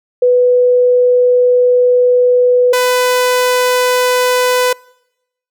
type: tone pair in turn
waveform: sine / sawtooth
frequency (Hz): 495 / 499.6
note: B4 / B4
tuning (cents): +4 / +20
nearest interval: unison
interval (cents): 16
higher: second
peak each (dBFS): -6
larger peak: neither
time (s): 0.22-2.73 / 2.73-4.73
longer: first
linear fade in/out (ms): 5
effects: noise-tail reverb RT60 0.9 s tail -26 dB re dry